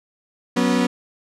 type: chord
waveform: 35% pulse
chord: F# suspended fourth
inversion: none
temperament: equal with one note detuned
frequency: 185 / 244 / 277.2 Hz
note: F#3 / B3 / C#4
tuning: 0 / -21 / 0 cents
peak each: -21 / -17 / -21 dBFS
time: 0.56-0.87 s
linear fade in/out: 10 ms
effects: low-pass 8000 Hz 12 dB/octave